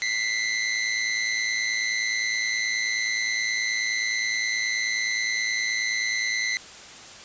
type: tone pair together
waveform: sawtooth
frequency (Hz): 1983.5 / 2093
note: B6 / C7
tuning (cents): +7 / 0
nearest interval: minor second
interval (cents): 93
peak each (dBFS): -23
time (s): 0.02-6.57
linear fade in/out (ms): 0
effects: white hiss -43 dBFS RMS until 7.24 s + resampled to 16000 Hz